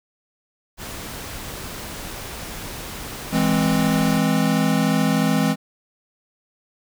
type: noise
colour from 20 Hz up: pink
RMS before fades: -33 dBFS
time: 0.77-4.21 s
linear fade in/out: 50 ms
type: chord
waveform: square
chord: E augmented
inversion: none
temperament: equal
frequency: 164.81 / 207.7 / 261.6 Hz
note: E3 / G#3 / B#3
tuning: 0 / 0 / 0 cents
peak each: -22 dBFS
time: 3.31-5.56 s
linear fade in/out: 50 ms
effects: none